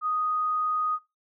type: tone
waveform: sine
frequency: 1244.5 Hz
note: D#6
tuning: in tune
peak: -24 dBFS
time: 0.01-0.99 s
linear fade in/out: 50 ms
effects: noise-tail reverb RT60 0.2 s tail -18 dB re dry